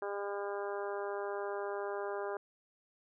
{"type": "harmonic tone", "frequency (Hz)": 201.6, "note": "G3", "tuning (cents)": 49, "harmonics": [2, 3, 4, 5, 6, 7, 8], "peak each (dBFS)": [-38, -42, -44, -46, -48, -49, -50], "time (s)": [0.02, 2.37], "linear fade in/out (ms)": 2, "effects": []}